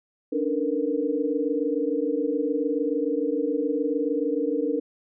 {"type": "tone cluster", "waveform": "sine", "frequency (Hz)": [283.1, 302.3, 453.3, 480.2], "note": ["C#4", "D#4", "A#4", "B4"], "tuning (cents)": [37, -50, -48, -49], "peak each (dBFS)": -28, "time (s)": [0.32, 4.8], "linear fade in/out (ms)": 10, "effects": []}